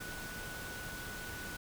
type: tone in noise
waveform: sine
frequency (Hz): 1480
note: F#6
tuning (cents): 0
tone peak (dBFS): -45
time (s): 0-1.57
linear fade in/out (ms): 10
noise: pink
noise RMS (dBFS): -45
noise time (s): 0-1.57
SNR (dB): -3
effects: none